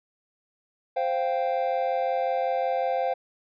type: chord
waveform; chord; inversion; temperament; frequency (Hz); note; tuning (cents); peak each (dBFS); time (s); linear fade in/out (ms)
triangle; C suspended fourth; none; equal; 523.3 / 698.5 / 784; C5 / F5 / G5; 0 / 0 / 0; -25 / -26 / -27; 0.96-3.14; 10
effects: resampled to 11025 Hz